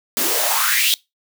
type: noise with high-pass filter sweep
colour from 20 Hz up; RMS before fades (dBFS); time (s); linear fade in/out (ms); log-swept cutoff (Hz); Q
white; -18; 0.17-0.94; 0; 240 to 3600; 4.9
effects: noise-tail reverb RT60 0.2 s tail -22 dB re dry